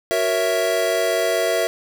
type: chord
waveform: square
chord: F# dominant seventh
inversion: none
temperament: equal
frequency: 370 / 466.2 / 554.4 / 659.3 Hz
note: F#4 / A#4 / C#5 / E5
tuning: 0 / 0 / 0 / 0 cents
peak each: -27 / -25 / -27 / -21 dBFS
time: 0.11-1.67 s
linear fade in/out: 0 ms
effects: none